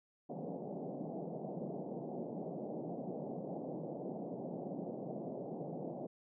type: band-pass noise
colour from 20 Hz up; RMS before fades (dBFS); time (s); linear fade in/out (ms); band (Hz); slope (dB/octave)
pink; -43; 0.29-6.07; 10; 150 to 740; 48
effects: none